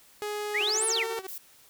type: tone with pitch glide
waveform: sawtooth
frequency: 417.6 to 452.8 Hz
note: G#4 to A4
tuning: +10 to +50 cents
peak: -27 dBFS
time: 0.22-1.19 s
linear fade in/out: 0 ms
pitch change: +140 cents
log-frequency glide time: 0.65-0.94 s
type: exponential two-way sweep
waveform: sine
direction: up then down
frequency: 1804 to 10400 to 1804 Hz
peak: -25 dBFS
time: 0.54-1.04 s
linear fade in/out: 10 ms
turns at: 0.86 s
type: tone with tremolo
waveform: sawtooth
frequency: 380 Hz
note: F#4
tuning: 46 cents sharp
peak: -31 dBFS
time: 0.6-1.27 s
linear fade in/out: 5 ms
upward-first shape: sine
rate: 14 Hz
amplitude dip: 80%
type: noise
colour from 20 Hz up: violet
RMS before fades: -39 dBFS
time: 1.28-1.38 s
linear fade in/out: 2 ms
effects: white hiss -57 dBFS RMS until 1.69 s